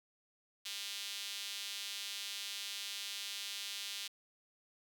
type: tone with high-pass filter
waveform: sawtooth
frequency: 200 Hz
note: G3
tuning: 35 cents sharp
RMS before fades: -43 dBFS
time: 0.65-4.08 s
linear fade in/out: 10 ms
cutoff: 3400 Hz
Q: 1.9
effects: none